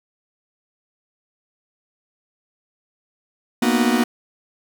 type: chord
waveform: 45% pulse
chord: B major seventh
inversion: third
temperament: just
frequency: 231.5 / 246.9 / 308.7 / 370.4 Hz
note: A#3 / B3 / D#4 / F#4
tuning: -12 / 0 / -14 / +2 cents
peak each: -20 / -19 / -25 / -25 dBFS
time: 3.62-4.04 s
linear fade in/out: 5 ms
effects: none